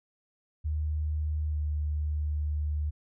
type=tone with pitch glide; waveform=sine; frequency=76.4 to 75.09 Hz; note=D#2 to D2; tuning=-31 to +39 cents; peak=-27 dBFS; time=0.64-2.91 s; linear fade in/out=20 ms; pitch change=-30 cents; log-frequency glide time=1.49-1.57 s; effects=none

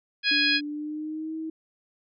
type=harmonic tone; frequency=830 Hz; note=G#5; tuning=1 cent flat; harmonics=2 / 3 / 4 / 5 / 6; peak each=-26 / -25 / -27 / -28 / -28 dBFS; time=0.23-0.61 s; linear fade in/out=50 ms
type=tone with pitch glide; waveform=sine; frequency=292.5 to 319 Hz; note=D4 to D#4; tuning=-7 to +43 cents; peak=-30 dBFS; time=0.31-1.5 s; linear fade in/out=5 ms; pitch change=+150 cents; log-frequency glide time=0.6-1.35 s
effects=none

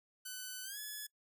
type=tone with pitch glide; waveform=5% pulse; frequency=1504 to 1707.8 Hz; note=F#6 to G#6; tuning=+28 to +48 cents; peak=-32 dBFS; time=0.25-1.07 s; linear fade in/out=10 ms; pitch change=+220 cents; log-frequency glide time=0.63-0.79 s; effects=noise-tail reverb RT60 0.1 s tail -25 dB re dry

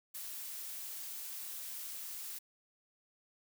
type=noise; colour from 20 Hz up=blue; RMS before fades=-44 dBFS; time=0.14-2.39 s; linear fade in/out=10 ms; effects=none

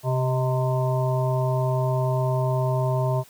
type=harmonic tone with a mistuned harmonic; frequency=130 Hz; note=C3; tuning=11 cents flat; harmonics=1 / 3 / 5 / 7 / 8; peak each=-21 / -31 / -27 / -32 / -35 dBFS; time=0.03-3.24 s; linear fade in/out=50 ms; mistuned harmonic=5; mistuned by=-45 cents; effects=white hiss -52 dBFS RMS until 3.29 s + high-pass 80 Hz 12 dB/octave

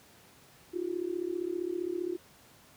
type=tone with amplitude modulation; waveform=sine; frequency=352.7 Hz; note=F4; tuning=17 cents sharp; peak=-27 dBFS; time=0.73-2.17 s; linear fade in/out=20 ms; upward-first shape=sine; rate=35.2 Hz; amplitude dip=90%; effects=pink hiss -58 dBFS RMS until 2.76 s + high-pass 80 Hz 12 dB/octave

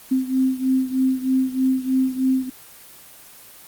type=beating tone pair; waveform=sine; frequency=260 / 263.2 Hz; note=C4 / C4; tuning=-11 / +10 cents; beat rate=3.2 Hz; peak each=-19 / -22 dBFS; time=0.11-2.5 s; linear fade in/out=10 ms; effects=white hiss -44 dBFS RMS until 3.67 s + Opus 24 kbps

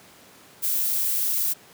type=noise; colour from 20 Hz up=violet; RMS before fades=-24 dBFS; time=0.62-1.54 s; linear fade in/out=20 ms; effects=pink hiss -50 dBFS RMS until 1.73 s + high-pass 150 Hz 12 dB/octave

